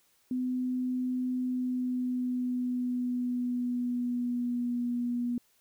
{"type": "tone with pitch glide", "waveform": "sine", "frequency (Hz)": [252.8, 241.9], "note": ["B3", "B3"], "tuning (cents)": [41, -36], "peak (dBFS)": -28, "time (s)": [0.31, 5.38], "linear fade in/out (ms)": 2, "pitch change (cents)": -77, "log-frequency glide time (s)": [1.37, 4.86], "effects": ["white hiss -68 dBFS RMS until 5.6 s"]}